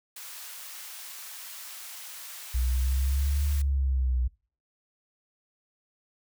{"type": "high-pass noise", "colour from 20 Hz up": "white", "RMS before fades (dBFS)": -42, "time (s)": [0.16, 3.62], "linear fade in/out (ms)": 5, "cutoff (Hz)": 930, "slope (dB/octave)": 12}
{"type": "linear two-way sweep", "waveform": "sine", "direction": "up then down", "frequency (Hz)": [60.9, 72.4, 60.9], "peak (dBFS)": -23, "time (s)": [2.54, 4.28], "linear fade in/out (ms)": 10, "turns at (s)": 3.46}
{"effects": ["noise-tail reverb RT60 0.4 s tail -24 dB re dry"]}